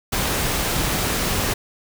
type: noise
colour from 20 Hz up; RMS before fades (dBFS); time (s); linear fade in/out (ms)
pink; -22; 0.12-1.54; 10
effects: none